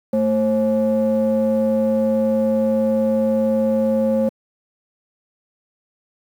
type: ring-modulated tone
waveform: triangle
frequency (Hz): 156.7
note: D#3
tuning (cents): +13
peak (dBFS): -10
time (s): 0.13-4.29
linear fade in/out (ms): 5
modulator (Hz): 379
effects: high-pass 100 Hz 12 dB/octave + 8-bit